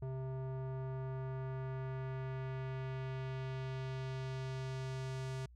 square tone with low-pass filter sweep, 131.5 Hz, C3, 9 cents sharp, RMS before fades -41 dBFS, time 0.02-5.46 s, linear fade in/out 5 ms, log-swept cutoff 720 to 8000 Hz, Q 0.94, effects added 60 Hz sine -56 dBFS peak until 5.55 s

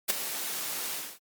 white noise with ADSR envelope, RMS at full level -23 dBFS, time 0.08-1.19 s, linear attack 21 ms, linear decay 10 ms, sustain -11 dB, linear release 250 ms, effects high-pass 200 Hz 12 dB/octave + Opus 48 kbps

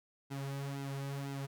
sawtooth tone with flanger, 138.59 Hz, C#3, in tune, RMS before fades -40 dBFS, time 0.3-1.47 s, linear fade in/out 20 ms, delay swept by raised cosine 1.7 to 4.4 ms, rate 2 Hz, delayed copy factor -0.7, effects none

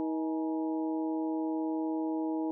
harmonic tone with a mistuned harmonic, 158.9 Hz, D#3, 37 cents sharp, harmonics 2 / 3 / 4 / 5 / 6, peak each -30 / -41 / -43 / -42 / -47 dBFS, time 0-2.51 s, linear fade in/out 0 ms, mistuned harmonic 5, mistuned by +93 cents, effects none

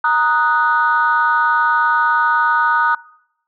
sine chord, D# minor, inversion second, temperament equal, 932.3 / 1244.5 / 1480 Hz, A#5 / D#6 / F#6, 0 / 0 / 0 cents, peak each -16 dBFS, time 0.04-2.95 s, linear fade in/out 5 ms, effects noise-tail reverb RT60 0.8 s tail -23 dB re dry + tanh soft clip ceiling -4 dBFS

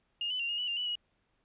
sine tone with pitch steps, 2837 / 3004 / 2772 / 2850 / 2955 / 2798 / 2960 / 2902 Hz, F7 / F#7 / F7 / F7 / F#7 / F7 / F#7 / F#7, +27 / +26 / -14 / +34 / -3 / +3 / 0 / -34 cents, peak -31 dBFS, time 0.21-0.954 s, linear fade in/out 2 ms, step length 93 ms, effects pink hiss -75 dBFS RMS until 1.44 s + resampled to 8000 Hz

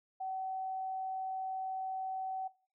sine tone, 759 Hz, F#5, 44 cents sharp, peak -36 dBFS, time 0.2-2.48 s, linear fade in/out 10 ms, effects noise-tail reverb RT60 0.4 s tail -18 dB re dry

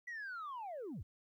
sine linear sweep, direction down, 1975.5 to 54.1 Hz, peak -40 dBFS, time 0.07-1.03 s, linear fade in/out 10 ms, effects tanh soft clip ceiling -40 dBFS + 13-bit

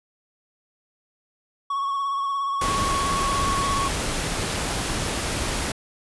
triangle tone with vibrato, 1108.7 Hz, C#6, in tune, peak -21 dBFS, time 1.7-3.88 s, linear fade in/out 5 ms, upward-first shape triangle, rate 17 Hz, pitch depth 35 cents each way
pink noise, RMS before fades -26 dBFS, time 2.61-5.72 s, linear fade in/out 5 ms
effects resampled to 24000 Hz

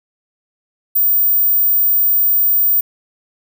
sine tone, 14730 Hz, A#9, 22 cents flat, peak -10 dBFS, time 0.95-2.81 s, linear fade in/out 10 ms, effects none

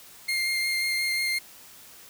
30% pulse tone with vibrato, 2118 Hz, C7, 21 cents sharp, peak -22 dBFS, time 0.28-1.39 s, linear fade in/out 10 ms, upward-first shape sine, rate 5.6 Hz, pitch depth 12 cents each way, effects white hiss -49 dBFS RMS until 2.09 s

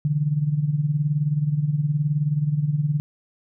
sine tone with tremolo, 148.2 Hz, D3, 16 cents sharp, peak -16 dBFS, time 0.05-3 s, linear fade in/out 0 ms, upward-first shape sine, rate 19 Hz, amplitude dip 70%, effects none

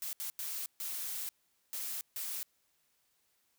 blue noise bursts at uneven times, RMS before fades -39 dBFS, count 6, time 0.02-0.13 / 0.2-0.3 / 0.39-0.66 / 0.8-1.29 / 1.73-2.01 / 2.16-2.43 s, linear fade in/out 0 ms, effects white hiss -75 dBFS RMS until 3.58 s

